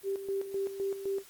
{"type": "tone with tremolo", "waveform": "sine", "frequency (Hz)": 392, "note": "G4", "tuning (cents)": 0, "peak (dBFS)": -29, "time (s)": [0.03, 1.24], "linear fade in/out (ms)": 50, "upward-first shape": "square", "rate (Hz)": 3.9, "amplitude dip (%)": 65, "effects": ["white hiss -55 dBFS RMS until 1.29 s", "Opus 32 kbps"]}